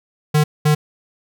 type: tone bursts at uneven times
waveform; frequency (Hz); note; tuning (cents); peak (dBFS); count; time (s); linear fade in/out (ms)
square; 151; D3; +48; -12; 2; 0.34-0.44 / 0.65-0.75; 10
effects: none